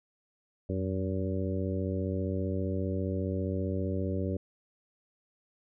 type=harmonic tone with a mistuned harmonic; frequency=95 Hz; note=F#2; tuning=46 cents sharp; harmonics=1 / 2 / 3 / 4 / 5 / 6; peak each=-32 / -35 / -37 / -38 / -39 / -40 dBFS; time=0.69-4.37 s; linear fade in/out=5 ms; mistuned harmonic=1; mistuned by=-79 cents; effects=none